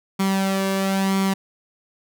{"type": "tone with flanger", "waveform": "sawtooth", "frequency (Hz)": 193.4, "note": "G3", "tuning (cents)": -23, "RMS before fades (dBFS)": -21, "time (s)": [0.19, 1.34], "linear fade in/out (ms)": 10, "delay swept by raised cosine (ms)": [0.9, 1.81], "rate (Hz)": 1, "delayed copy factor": 0.55, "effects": []}